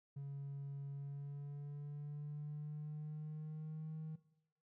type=tone with pitch glide; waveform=triangle; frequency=140 to 157.14 Hz; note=C#3 to D#3; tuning=+18 to +17 cents; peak=-40 dBFS; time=0.16-4.16 s; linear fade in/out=10 ms; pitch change=+199 cents; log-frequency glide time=0.91-3.93 s; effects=noise-tail reverb RT60 0.7 s tail -18 dB re dry + tanh soft clip ceiling -39 dBFS